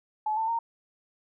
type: tone with pitch steps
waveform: sine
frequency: 858 / 889.8 / 922.8 Hz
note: A5 / A5 / A#5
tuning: -44 / +19 / -18 cents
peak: -25 dBFS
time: 0.26-0.59 s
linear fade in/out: 5 ms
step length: 110 ms
effects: none